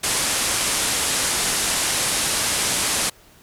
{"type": "low-pass noise", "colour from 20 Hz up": "white", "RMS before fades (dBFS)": -22, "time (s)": [0.03, 3.1], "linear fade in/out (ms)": 10, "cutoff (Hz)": 11000, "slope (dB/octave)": 48, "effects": ["pink hiss -51 dBFS RMS until 3.42 s"]}